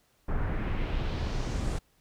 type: noise with low-pass filter sweep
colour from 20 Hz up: brown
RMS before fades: -30 dBFS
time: 0.28-1.79 s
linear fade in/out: 10 ms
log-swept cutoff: 1400 to 9200 Hz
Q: 1.7
effects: pink hiss -68 dBFS RMS until 2 s